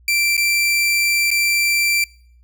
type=tone with dropouts; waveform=sawtooth; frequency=2349 Hz; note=D7; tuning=in tune; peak=-12 dBFS; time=0.08-2.04 s; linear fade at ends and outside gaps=2 ms; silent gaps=0.368-0.377 / 1.305-1.313 s; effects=noise-tail reverb RT60 0.6 s tail -24 dB re dry + added 60 Hz sine -47 dBFS peak until 2.43 s